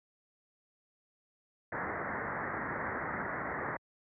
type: low-pass noise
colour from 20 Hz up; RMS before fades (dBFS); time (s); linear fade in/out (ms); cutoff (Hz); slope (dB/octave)
white; -37; 1.72-3.77; 5; 2000; 96
effects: high-pass 80 Hz 12 dB/octave